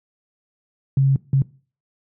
sine tone bursts at uneven times, 135.9 Hz, C#3, 34 cents flat, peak -12 dBFS, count 2, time 0.97-1.16 / 1.33-1.42 s, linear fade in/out 2 ms, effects noise-tail reverb RT60 0.4 s tail -21 dB re dry + high-pass 80 Hz 12 dB/octave

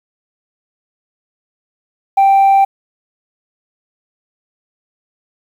sine tone, 784 Hz, G5, in tune, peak -4 dBFS, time 2.17-2.65 s, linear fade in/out 10 ms, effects tanh soft clip ceiling -5 dBFS + 7-bit

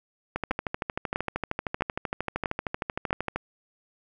two click trains, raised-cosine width 0.5 ms, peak -11 / -13 dBFS, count 5 / 40, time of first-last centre 0.51-3.107 / 0.36-3.36 s, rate 1.54 / 13 Hz, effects none

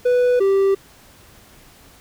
triangle tone pair in turn, 493.9 / 391 Hz, B4 / G4, 0 / -4 cents, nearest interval major third, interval 404 cents, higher first, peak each -11 dBFS, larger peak neither, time 0.05-0.4 / 0.4-0.75 s, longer neither, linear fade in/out 10 ms, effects pink hiss -48 dBFS RMS until 2 s

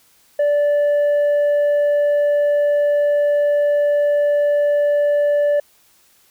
sine tone with tanh clipping, 583 Hz, D5, 13 cents flat, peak -14 dBFS, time 0.39-5.6 s, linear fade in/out 5 ms, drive 3 dB, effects white hiss -55 dBFS RMS until 6.3 s

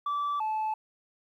sine tone pair in turn, 1159 / 868.3 Hz, D6 / A5, -23 / -23 cents, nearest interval perfect fourth, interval 500 cents, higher first, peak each -25 dBFS, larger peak neither, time 0.06-0.4 / 0.4-0.74 s, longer neither, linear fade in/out 5 ms, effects tanh soft clip ceiling -26 dBFS + 11-bit

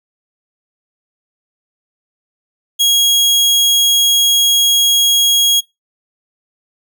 sawtooth tone, 3300 Hz, G#7, 12 cents flat, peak -6 dBFS, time 2.79-5.61 s, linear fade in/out 20 ms, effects noise-tail reverb RT60 0.2 s tail -24 dB re dry

